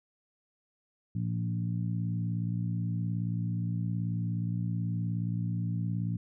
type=harmonic tone with a mistuned harmonic; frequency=57.5 Hz; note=A#1; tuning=23 cents flat; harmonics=2 / 3 / 4 / 5; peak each=-31 / -33 / -42 / -45 dBFS; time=1.15-6.17 s; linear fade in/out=5 ms; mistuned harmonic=2; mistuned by=-22 cents; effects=none